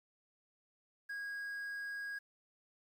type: tone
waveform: triangle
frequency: 1642 Hz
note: G#6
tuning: 20 cents flat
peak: -38 dBFS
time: 1.09-2.19 s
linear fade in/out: 10 ms
effects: 11-bit